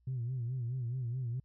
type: tone with vibrato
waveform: sine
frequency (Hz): 123.47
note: B2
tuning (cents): 0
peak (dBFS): -32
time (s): 0.07-1.4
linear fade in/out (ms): 5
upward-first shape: sine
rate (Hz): 4.7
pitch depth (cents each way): 110
effects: tanh soft clip ceiling -30 dBFS + added 60 Hz sine -67 dBFS peak until 1.44 s